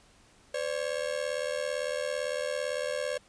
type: ring-modulated tone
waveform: 45% pulse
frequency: 547 Hz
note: C#5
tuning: 23 cents flat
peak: -27 dBFS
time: 0.54-3.18 s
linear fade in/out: 5 ms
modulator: 38.9 Hz
effects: pink hiss -60 dBFS RMS until 3.28 s + resampled to 22050 Hz